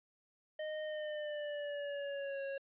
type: tone with pitch glide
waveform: square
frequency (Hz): 617 to 549.7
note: D#5 to C#5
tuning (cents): -15 to -15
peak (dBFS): -39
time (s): 0.59-2.58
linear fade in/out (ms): 5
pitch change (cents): -200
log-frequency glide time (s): 0.84-2.42
effects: resampled to 8000 Hz + 13-bit